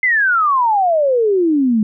sine exponential sweep, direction down, 2093 to 207.7 Hz, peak -11 dBFS, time 0.03-1.83 s, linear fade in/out 2 ms, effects none

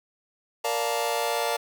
sawtooth chord, Bb major seventh, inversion none, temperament just, 466.2 / 582.7 / 699.2 / 874.1 Hz, Bb4 / D5 / F5 / A5, 0 / -14 / +2 / -12 cents, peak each -26 dBFS, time 0.64-1.57 s, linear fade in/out 10 ms, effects 9-bit

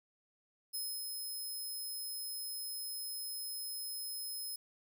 10% pulse tone with ADSR envelope, 5140 Hz, E8, 45 cents flat, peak -31 dBFS, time 0.73-4.56 s, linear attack 19 ms, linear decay 270 ms, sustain -3 dB, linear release 4 ms, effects none

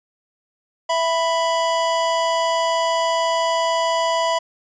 square tone pair together, 661.6 / 987.8 Hz, E5 / B5, +6 / 0 cents, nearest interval perfect fifth, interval 694 cents, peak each -21 dBFS, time 0.89-4.39 s, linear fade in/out 10 ms, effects resampled to 16000 Hz

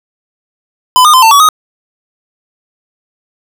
square tone with pitch steps, 1008 / 1221 / 1029 / 896 / 1135 / 1251 Hz, B5 / D#6 / C6 / A5 / C#6 / D#6, +35 / -33 / -29 / +31 / +41 / +9 cents, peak -3 dBFS, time 0.96-1.488 s, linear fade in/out 0 ms, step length 88 ms, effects none

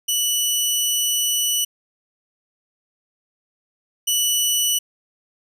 15% pulse tone pair in turn, 2960 / 2960 Hz, F#7 / F#7, 0 / 0 cents, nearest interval unison, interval 0 cents, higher neither, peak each -11 / -10 dBFS, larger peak second, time 0.08-1.65 / 4.07-4.79 s, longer first, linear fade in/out 10 ms, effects none

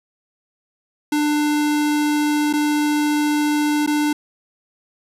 square tone with dropouts, 297.6 Hz, D4, 23 cents sharp, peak -17 dBFS, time 1.12-4.13 s, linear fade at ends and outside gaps 5 ms, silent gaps 2.529-2.535 / 3.864-3.874 s, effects resampled to 32000 Hz + 9-bit

